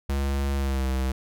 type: tone with pitch glide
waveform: square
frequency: 69.1 to 65.56 Hz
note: C#2 to C2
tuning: -5 to +4 cents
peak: -24 dBFS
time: 0.09-1.12 s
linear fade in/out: 5 ms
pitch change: -91 cents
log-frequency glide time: 0.56-0.88 s
effects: none